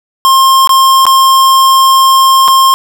square tone with dropouts, 1064 Hz, C6, 29 cents sharp, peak -4 dBFS, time 0.25-2.74 s, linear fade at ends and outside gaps 0 ms, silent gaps 0.674-0.693 / 1.054-1.066 / 2.479-2.483 s, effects none

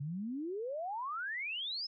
sine exponential sweep, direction up, 135.2 to 5274 Hz, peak -36 dBFS, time 0-1.87 s, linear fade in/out 10 ms, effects none

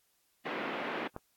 pink band-pass noise, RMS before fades -37 dBFS, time 0.45-1.08 s, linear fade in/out 10 ms, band 240 to 2700 Hz, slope 24 dB/octave
click, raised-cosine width 1 ms, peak -25 dBFS, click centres 1.164 s
effects white hiss -73 dBFS RMS until 1.36 s + AAC 64 kbps

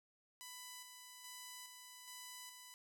5% pulse tone with tremolo, 996 Hz, B5, 14 cents sharp, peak -38 dBFS, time 0.41-2.74 s, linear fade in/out 0 ms, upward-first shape square, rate 1.2 Hz, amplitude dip 40%, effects none

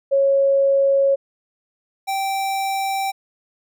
sine / square tone pair in turn, 550 / 779.2 Hz, C#5 / G5, -14 / -11 cents, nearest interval tritone, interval 603 cents, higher second, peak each -13 / -21 dBFS, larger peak first, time 0.11-1.16 / 2.07-3.12 s, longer neither, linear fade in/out 20 ms, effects none

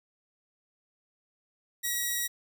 5% pulse tone, 1914 Hz, A#6, 45 cents sharp, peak -18 dBFS, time 1.83-2.28 s, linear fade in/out 20 ms, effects none

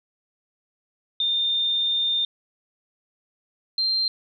sine tone pair in turn, 3619 / 4162 Hz, A7 / C8, +48 / -10 cents, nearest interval major second, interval 242 cents, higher second, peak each -20 dBFS, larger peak neither, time 1.2-2.25 / 3.78-4.08 s, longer first, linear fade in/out 2 ms, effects none

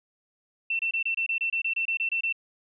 sine tone bursts, 2691 Hz, E7, 35 cents sharp, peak -24 dBFS, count 14, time 0.7-2.326 s, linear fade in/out 5 ms, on 92 ms, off 26 ms, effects none

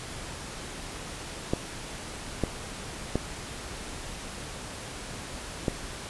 clicks, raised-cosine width 2 ms, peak -11 dBFS, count 4, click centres 1.535 / 2.437 / 3.156 / 5.682 s, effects pink hiss -39 dBFS RMS until 6.09 s + resampled to 24000 Hz

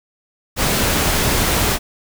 pink noise, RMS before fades -17 dBFS, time 0.56-1.79 s, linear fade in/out 50 ms, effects none

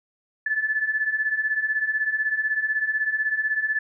sine beating tone pair, 1726 / 1742 Hz, A6 / A6, -34 / -18 cents, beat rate 16 Hz, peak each -27 / -23 dBFS, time 0.46-3.79 s, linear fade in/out 5 ms, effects none

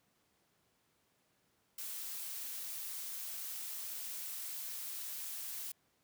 blue noise, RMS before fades -43 dBFS, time 1.78-5.72 s, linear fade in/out 5 ms, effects pink hiss -75 dBFS RMS until 6.03 s + high-pass 100 Hz 12 dB/octave

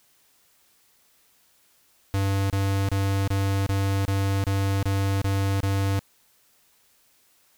square tone bursts, 98 Hz, G2, in tune, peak -22 dBFS, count 10, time 2.14-5.992 s, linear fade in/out 0 ms, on 360 ms, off 28 ms, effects white hiss -62 dBFS RMS until 7.57 s

